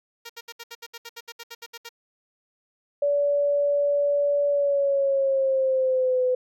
5% pulse tone bursts, 466.2 Hz, A#4, in tune, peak -25 dBFS, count 15, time 0.25-1.892 s, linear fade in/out 10 ms, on 46 ms, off 68 ms
sine tone with pitch glide, 574 to 505.5 Hz, D5 to B4, -40 to +40 cents, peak -19 dBFS, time 3.02-6.35 s, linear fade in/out 5 ms, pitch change -220 cents, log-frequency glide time 4.49-6.24 s
effects none

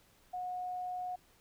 sine tone, 727 Hz, F#5, 31 cents flat, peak -36 dBFS, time 0.33-1.16 s, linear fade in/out 10 ms, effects pink hiss -66 dBFS RMS until 1.4 s

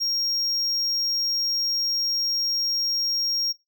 triangle tone, 5580 Hz, F8, 2 cents flat, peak -21 dBFS, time 0-3.53 s, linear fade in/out 20 ms, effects noise-tail reverb RT60 0.2 s tail -22 dB re dry

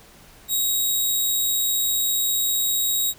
5% pulse tone, 3805 Hz, A#7, 35 cents sharp, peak -12 dBFS, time 0.48-3.14 s, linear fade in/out 50 ms, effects pink hiss -49 dBFS RMS until 3.18 s

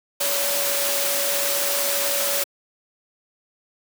sine tone in noise, 566 Hz, C#5, 36 cents sharp, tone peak -28 dBFS, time 0.2-2.44 s, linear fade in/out 10 ms, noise white, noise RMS -23 dBFS, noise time 0.2-2.44 s, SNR -8 dB, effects high-pass 300 Hz 12 dB/octave

